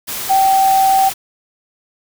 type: tone in noise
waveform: sine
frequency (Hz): 773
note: G5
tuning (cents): -24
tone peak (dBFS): -9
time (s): 0.29-1.1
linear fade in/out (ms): 20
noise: white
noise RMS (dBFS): -24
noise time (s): 0.07-1.14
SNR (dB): +12
effects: none